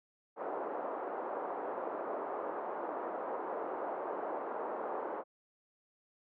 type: band-pass noise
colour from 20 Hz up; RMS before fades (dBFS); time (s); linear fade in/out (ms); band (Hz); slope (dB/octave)
pink; -39; 0.36-5.24; 50; 380 to 1100; 24
effects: none